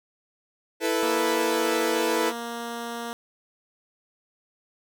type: chord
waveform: sawtooth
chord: E suspended fourth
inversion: none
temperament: equal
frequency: 329.6 / 440 / 493.9 Hz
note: E4 / A4 / B4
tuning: 0 / 0 / 0 cents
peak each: -23 dBFS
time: 0.8-2.33 s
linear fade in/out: 50 ms
type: tone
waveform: 10% pulse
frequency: 234.4 Hz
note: A#3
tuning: 10 cents sharp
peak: -23 dBFS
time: 1.03-3.13 s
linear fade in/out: 0 ms
effects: none